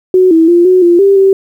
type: tone with pitch steps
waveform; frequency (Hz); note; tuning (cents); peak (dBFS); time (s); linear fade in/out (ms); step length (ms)
sine; 370 / 325.4 / 346.4 / 368.5 / 346.1 / 394.9 / 387.3; F#4 / E4 / F4 / F#4 / F4 / G4 / G4; 0 / -22 / -14 / -7 / -16 / +13 / -21; -3; 0.14-1.33; 2; 170
effects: 7-bit